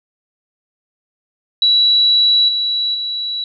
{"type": "tone with level steps", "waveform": "sine", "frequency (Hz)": 3921, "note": "B7", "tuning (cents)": -13, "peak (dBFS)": [-9, -15, -19], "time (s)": [1.62, 3.44], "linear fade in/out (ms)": 2, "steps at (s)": [2.48, 2.94], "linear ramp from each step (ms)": 10, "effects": []}